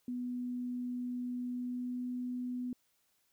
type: tone with pitch glide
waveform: sine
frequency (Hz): 246.9 to 248.5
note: B3 to B3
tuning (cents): 0 to +11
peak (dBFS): -35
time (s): 0.08-2.73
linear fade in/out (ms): 2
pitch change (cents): +11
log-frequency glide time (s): 1.49-2.08
effects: white hiss -75 dBFS RMS until 3.32 s